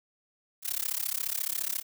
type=noise with amplitude modulation; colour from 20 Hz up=blue; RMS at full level=-28 dBFS; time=0.62-1.83 s; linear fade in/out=50 ms; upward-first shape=sine; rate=34.4 Hz; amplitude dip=100%; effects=none